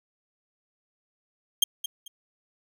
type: tone with echo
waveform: sawtooth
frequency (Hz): 3200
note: G7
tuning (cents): +35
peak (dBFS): -13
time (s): 1.62-1.64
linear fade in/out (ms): 5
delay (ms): 220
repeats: 2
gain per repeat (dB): -12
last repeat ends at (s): 2.08
effects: none